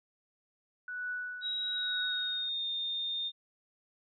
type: tone with tremolo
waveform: sine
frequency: 1480 Hz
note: F#6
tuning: in tune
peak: -33 dBFS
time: 0.88-2.49 s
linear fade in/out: 2 ms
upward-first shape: triangle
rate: 1.1 Hz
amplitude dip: 90%
type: tone with pitch glide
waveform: sine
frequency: 3833 to 3643 Hz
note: A#7 to A#7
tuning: +47 to -41 cents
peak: -32 dBFS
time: 1.41-3.32 s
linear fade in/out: 50 ms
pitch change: -88 cents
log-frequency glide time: 1.7-2.68 s
effects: none